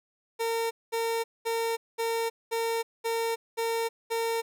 30% pulse tone bursts, 457.5 Hz, A#4, 32 cents flat, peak -24 dBFS, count 8, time 0.39-4.42 s, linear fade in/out 20 ms, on 320 ms, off 210 ms, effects none

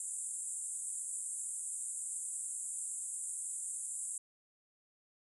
pink band-pass noise, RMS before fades -41 dBFS, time 0-4.18 s, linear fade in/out 2 ms, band 7400 to 10000 Hz, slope 96 dB/octave, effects none

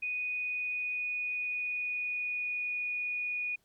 sine tone with pitch glide, 2482 to 2461 Hz, D#7 to D#7, -5 to -20 cents, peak -31 dBFS, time 0.02-3.56 s, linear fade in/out 10 ms, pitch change -15 cents, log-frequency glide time 0.28-2.83 s, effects pink hiss -72 dBFS RMS until 3.64 s + MP3 96 kbps

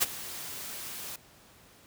white noise with ADSR envelope, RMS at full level -23 dBFS, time 0-1.16 s, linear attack 24 ms, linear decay 27 ms, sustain -17 dB, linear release 4 ms, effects pink hiss -57 dBFS RMS until 1.86 s + high-pass 60 Hz 12 dB/octave

